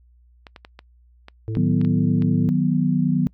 clicks, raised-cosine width 0.3 ms, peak -23 dBFS, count 9, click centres 0.468 / 0.562 / 0.649 / 0.791 / 1.284 / 1.552 / 1.814 / 1.849 / 2.222 s
harmonic tone, 110 Hz, A2, in tune, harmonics 1 / 3 / 4, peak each -24 / -34 / -36 dBFS, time 1.48-2.49 s, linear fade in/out 0 ms
sine chord, B major, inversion first, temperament equal, 155.56 / 185 / 246.9 Hz, D#3 / F#3 / B3, 0 / 0 / 0 cents, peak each -21 dBFS, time 1.57-3.27 s, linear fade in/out 0 ms
effects noise-tail reverb RT60 0.1 s tail -26 dB re dry + added 60 Hz sine -51 dBFS peak until 3.33 s

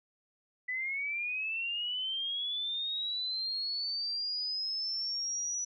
sine linear sweep, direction up, 1981 to 5920 Hz, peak -32 dBFS, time 0.68-5.65 s, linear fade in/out 10 ms, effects none

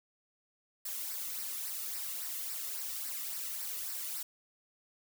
blue noise with flanger, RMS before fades -39 dBFS, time 0.85-4.23 s, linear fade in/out 5 ms, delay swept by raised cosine 0.29 to 1.29 ms, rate 3.6 Hz, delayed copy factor -0.6, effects none

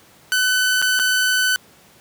sawtooth tone with dropouts, 1506 Hz, F#6, 30 cents sharp, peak -12 dBFS, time 0.32-1.56 s, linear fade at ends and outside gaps 0 ms, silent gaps 0.817-0.824 / 0.991-0.997 s, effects pink hiss -50 dBFS RMS until 2 s + high-pass 100 Hz 12 dB/octave

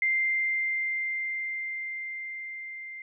sine tone with level ramp, 2093 Hz, C7, in tune, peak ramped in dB -22 to -38 dBFS, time 0.02-3.02 s, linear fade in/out 2 ms, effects none

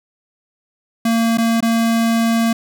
square tone with dropouts, 228.7 Hz, A#3, 33 cents flat, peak -14 dBFS, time 1.05-2.53 s, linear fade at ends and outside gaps 5 ms, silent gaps 1.374-1.382 / 1.606-1.625 s, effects none

